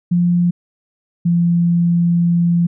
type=tone pair in turn; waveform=sine; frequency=174.8 / 171.7 Hz; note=F3 / F3; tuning=+2 / -29 cents; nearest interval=unison; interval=31 cents; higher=first; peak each=-11 dBFS; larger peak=neither; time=0.11-0.51 / 1.25-2.67 s; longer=second; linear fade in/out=10 ms; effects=none